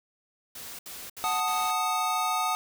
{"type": "noise bursts", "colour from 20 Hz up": "white", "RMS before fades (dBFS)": -41, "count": 4, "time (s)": [0.55, 1.714], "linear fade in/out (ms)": 5, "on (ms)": 240, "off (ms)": 68}
{"type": "chord", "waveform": "square", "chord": "D# diminished", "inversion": "first", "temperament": "equal", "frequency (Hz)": [740, 880, 1244.5], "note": ["F#5", "A5", "D#6"], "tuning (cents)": [0, 0, 0], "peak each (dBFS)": [-31, -32, -29], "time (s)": [1.24, 2.55], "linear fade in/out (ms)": 0}
{"effects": []}